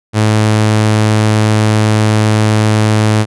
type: tone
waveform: sawtooth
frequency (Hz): 107.8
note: A2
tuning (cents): -35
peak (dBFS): -4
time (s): 0.13-3.26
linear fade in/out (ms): 50
effects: resampled to 24000 Hz